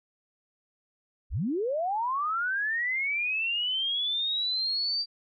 sine linear sweep, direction up, 30.48 to 4699 Hz, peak -26 dBFS, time 1.3-5.06 s, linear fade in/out 50 ms, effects none

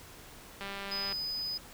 click train, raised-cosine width 0.3 ms, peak -24 dBFS, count 103, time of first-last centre 0.61-1.125 s, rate 198 Hz
triangle tone, 5000 Hz, D#8, 8 cents sharp, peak -32 dBFS, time 0.91-1.58 s, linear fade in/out 10 ms
effects pink hiss -51 dBFS RMS until 1.73 s

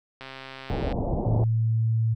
click train, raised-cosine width 0.3 ms, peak -23 dBFS, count 96, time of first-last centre 0.21-0.924 s, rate 133 Hz
pink low-pass noise, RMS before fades -27 dBFS, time 0.7-1.44 s, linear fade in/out 0 ms, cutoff 820 Hz, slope 48 dB/octave
sine tone, 112.4 Hz, A2, 37 cents sharp, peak -20 dBFS, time 1.25-2.15 s, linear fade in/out 20 ms
effects none

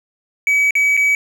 triangle tone with dropouts, 2278 Hz, C#7, 47 cents sharp, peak -10 dBFS, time 0.47-1.15 s, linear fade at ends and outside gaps 1 ms, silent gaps 0.708-0.753 / 0.968-0.974 s, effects none

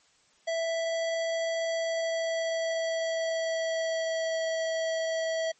square tone with pitch glide, 659.3 to 649.8 Hz, E5 to E5, 0 to -25 cents, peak -28 dBFS, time 0.47-5.52 s, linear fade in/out 10 ms, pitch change -25 cents, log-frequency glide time 1.7-4.47 s, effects white hiss -64 dBFS RMS until 5.59 s + MP3 32 kbps

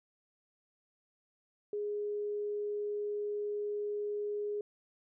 sine tone, 414.6 Hz, G#4, 3 cents flat, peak -33 dBFS, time 1.73-4.61 s, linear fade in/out 2 ms, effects none

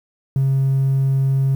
triangle tone, 135.1 Hz, C#3, 44 cents flat, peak -11 dBFS, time 0.36-1.55 s, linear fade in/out 2 ms, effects tanh soft clip ceiling -10 dBFS + 8-bit

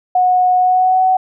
sine tone with pitch glide, 731 to 749 Hz, F#5 to F#5, -21 to +21 cents, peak -9 dBFS, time 0.15-1.17 s, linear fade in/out 5 ms, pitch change +42 cents, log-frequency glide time 0.57-1.03 s, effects none

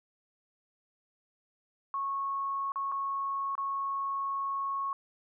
sine tone with dropouts, 1100 Hz, C#6, 14 cents flat, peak -30 dBFS, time 1.94-4.93 s, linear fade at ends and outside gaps 1 ms, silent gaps 2.72-2.758 / 2.917-2.921 / 3.553-3.579 s, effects none

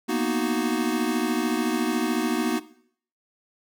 square chord, B major seventh, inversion third, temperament equal, 233.1 / 246.9 / 311.1 / 370 Hz, A#3 / B3 / D#4 / F#4, 0 / 0 / 0 / 0 cents, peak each -29 dBFS, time 0.08-2.6 s, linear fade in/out 20 ms, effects noise-tail reverb RT60 0.6 s tail -17 dB re dry

